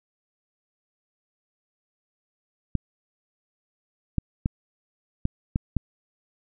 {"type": "clicks", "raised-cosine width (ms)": 5, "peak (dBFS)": -10, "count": 6, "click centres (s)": [2.753, 4.183, 4.459, 5.254, 5.559, 5.767], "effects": []}